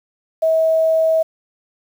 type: tone with quantisation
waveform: sine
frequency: 644 Hz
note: E5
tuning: 41 cents flat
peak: -12 dBFS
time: 0.42-1.23 s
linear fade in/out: 10 ms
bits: 7
effects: none